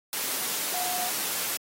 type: tone in noise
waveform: sine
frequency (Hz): 725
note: F#5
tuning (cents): -35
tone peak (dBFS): -32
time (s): 0.74-1.09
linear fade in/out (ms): 0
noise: white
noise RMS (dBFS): -30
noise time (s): 0.13-1.57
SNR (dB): -5
effects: high-pass 200 Hz 12 dB/octave + AAC 48 kbps